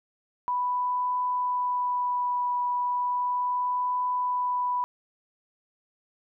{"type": "tone with vibrato", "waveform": "sine", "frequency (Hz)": 987.8, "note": "B5", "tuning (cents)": 0, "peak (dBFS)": -24, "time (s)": [0.48, 4.84], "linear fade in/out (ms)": 0, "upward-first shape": "triangle", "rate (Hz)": 0.35, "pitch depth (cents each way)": 13, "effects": []}